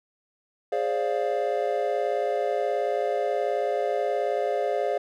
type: chord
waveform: triangle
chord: D half-diminished seventh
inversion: second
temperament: equal with one note detuned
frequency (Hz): 415.3 / 528.7 / 587.3 / 698.5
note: Ab4 / C5 / D5 / F5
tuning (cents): 0 / +18 / 0 / 0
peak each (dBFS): -27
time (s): 0.72-4.98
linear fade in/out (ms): 5
effects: none